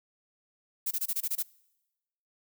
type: noise bursts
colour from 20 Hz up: violet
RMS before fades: -30 dBFS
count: 8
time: 0.86-1.429 s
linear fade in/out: 10 ms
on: 51 ms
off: 23 ms
effects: noise-tail reverb RT60 1.0 s tail -24 dB re dry